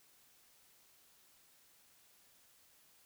silence, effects white hiss -67 dBFS RMS until 3.05 s

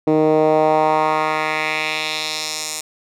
10% pulse tone with band-pass filter sweep, 155.3 Hz, D#3, 3 cents flat, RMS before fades -18 dBFS, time 0.07-2.81 s, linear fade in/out 5 ms, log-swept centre 350 to 7700 Hz, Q 1.7, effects none

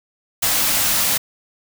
white band-stop noise, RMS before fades -18 dBFS, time 0.42-1.18 s, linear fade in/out 10 ms, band 330 to 470 Hz, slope 96 dB/octave, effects none

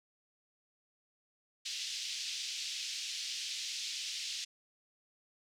white band-pass noise, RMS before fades -40 dBFS, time 1.65-4.45 s, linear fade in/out 10 ms, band 2700 to 5800 Hz, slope 24 dB/octave, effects none

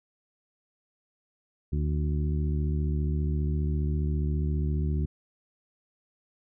harmonic tone with a mistuned harmonic, 74.8 Hz, D2, 32 cents sharp, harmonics 1 / 2 / 3 / 4 / 5, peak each -26 / -30 / -37 / -41 / -41 dBFS, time 1.72-5.06 s, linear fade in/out 10 ms, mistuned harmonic 5, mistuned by -22 cents, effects none

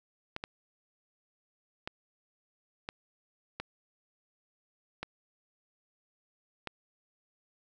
clicks, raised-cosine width 0.3 ms, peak -20 dBFS, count 7, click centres 0.364 / 0.439 / 1.875 / 2.889 / 3.6 / 5.03 / 6.673 s, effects none

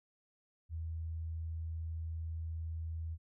sine tone, 81.3 Hz, E2, 23 cents flat, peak -37 dBFS, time 0.69-3.18 s, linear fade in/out 50 ms, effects none

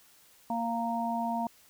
harmonic tone, 232 Hz, A#3, 8 cents flat, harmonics 1 / 3 / 4, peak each -33 / -33 / -33 dBFS, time 0.5-1.47 s, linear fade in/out 2 ms, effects white hiss -60 dBFS RMS until 1.69 s

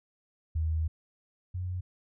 sine tone pair in turn, 79.6 / 90.82 Hz, D#2 / F#2, +40 / -32 cents, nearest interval major second, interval 228 cents, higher second, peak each -26 / -31 dBFS, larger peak first, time 0.55-0.88 / 1.54-1.81 s, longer first, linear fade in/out 10 ms, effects none

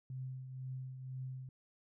sine tone with tremolo, 130 Hz, C3, 11 cents flat, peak -39 dBFS, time 0.1-1.49 s, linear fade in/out 2 ms, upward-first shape triangle, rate 2 Hz, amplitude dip 55%, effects none

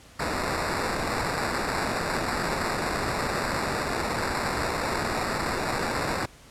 white noise with sample-and-hold, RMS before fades -28 dBFS, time 0.19-6.26 s, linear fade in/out 10 ms, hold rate 3150 Hz, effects pink hiss -51 dBFS RMS until 6.5 s + low-pass 10000 Hz 12 dB/octave

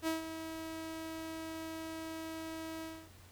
sawtooth tone with ADSR envelope, 322.2 Hz, E4, 39 cents flat, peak -27 dBFS, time 0.02-3.1 s, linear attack 53 ms, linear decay 140 ms, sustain -10 dB, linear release 270 ms, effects added 90 Hz sine -58 dBFS peak until 3.31 s + pink hiss -60 dBFS RMS until 3.31 s

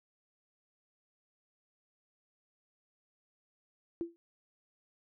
sine tone with exponential decay, 338.2 Hz, E4, 44 cents sharp, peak -29 dBFS, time 4.01-4.16 s, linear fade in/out 0 ms, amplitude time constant 32 ms, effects none

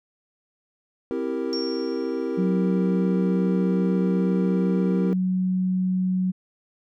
triangle chord, C dominant seventh, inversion none, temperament equal, 261.6 / 329.6 / 392 / 466.2 Hz, C4 / E4 / G4 / Bb4, 0 / 0 / 0 / 0 cents, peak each -28 dBFS, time 1.11-5.13 s, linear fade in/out 0 ms
sine tone with exponential decay, 5500 Hz, F8, 27 cents flat, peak -27 dBFS, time 1.53-2.45 s, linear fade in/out 0 ms, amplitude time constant 200 ms
sine tone, 185 Hz, F#3, in tune, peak -20 dBFS, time 2.37-6.32 s, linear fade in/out 20 ms
effects none

